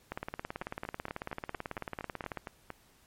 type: two click trains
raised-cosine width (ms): 0.5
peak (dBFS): -24 / -21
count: 10 / 42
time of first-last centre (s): 0.62-2.703 / 0.12-2.373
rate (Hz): 4.32 / 18.2
effects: pink hiss -64 dBFS RMS until 3.06 s + MP3 64 kbps